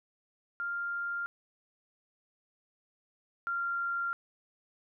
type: tone pair in turn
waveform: sine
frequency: 1396.9 / 1386.4 Hz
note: F6 / F6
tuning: 0 / -13 cents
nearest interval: unison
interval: 13 cents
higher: first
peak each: -32 / -30 dBFS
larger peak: second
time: 0.6-1.26 / 3.47-4.13 s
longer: neither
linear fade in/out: 0 ms
effects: none